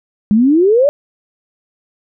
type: exponential sweep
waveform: sine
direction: up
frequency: 200.9 to 598 Hz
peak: -7 dBFS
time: 0.31-0.89 s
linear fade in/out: 0 ms
effects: none